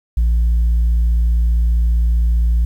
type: tone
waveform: sine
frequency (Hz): 57.6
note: A#1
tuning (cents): -20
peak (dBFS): -9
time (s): 0.17-2.65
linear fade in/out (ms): 5
effects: tanh soft clip ceiling -10 dBFS + 8-bit